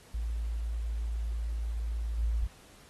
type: tone with level steps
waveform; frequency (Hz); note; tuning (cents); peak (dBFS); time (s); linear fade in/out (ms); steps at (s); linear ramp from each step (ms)
sine; 56.1; A1; +34; -30 / -26; 0.14-2.47; 5; 2.17; 20
effects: pink hiss -57 dBFS RMS until 2.89 s + AAC 32 kbps